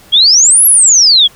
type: exponential two-way sweep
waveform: sine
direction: up then down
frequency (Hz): 3207 to 11570 to 3207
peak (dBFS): -3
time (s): 0.12-1.28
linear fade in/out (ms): 20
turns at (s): 0.66
effects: pink hiss -41 dBFS RMS until 1.35 s